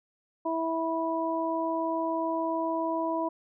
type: harmonic tone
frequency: 327 Hz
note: E4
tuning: 14 cents flat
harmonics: 1 / 2 / 3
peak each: -31 / -31 / -31 dBFS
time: 0.45-3.29 s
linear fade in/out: 10 ms
effects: none